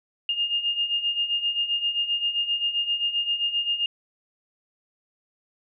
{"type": "beating tone pair", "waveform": "sine", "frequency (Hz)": [2823, 2830.6], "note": ["F7", "F7"], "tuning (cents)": [18, 23], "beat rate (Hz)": 7.6, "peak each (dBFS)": [-29, -24], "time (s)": [0.29, 3.86], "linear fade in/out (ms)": 2, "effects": []}